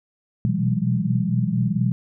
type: tone cluster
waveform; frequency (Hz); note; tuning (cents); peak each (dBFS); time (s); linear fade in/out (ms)
sine; 121.2 / 125.5 / 163.6 / 184.9 / 203.1; B2 / B2 / E3 / F#3 / G#3; -32 / +28 / -13 / -1 / -38; -25; 0.45-1.92; 0
effects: none